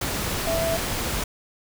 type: tone in noise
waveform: sine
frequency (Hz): 660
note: E5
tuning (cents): +2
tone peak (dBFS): -23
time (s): 0.47-0.77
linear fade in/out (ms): 5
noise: pink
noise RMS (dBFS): -27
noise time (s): 0.01-1.24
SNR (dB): +1
effects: none